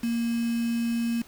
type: tone with quantisation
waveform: sine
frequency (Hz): 233.1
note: A#3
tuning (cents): 0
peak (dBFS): -24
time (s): 0.03-1.22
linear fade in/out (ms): 5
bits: 6
effects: pink hiss -52 dBFS RMS until 1.27 s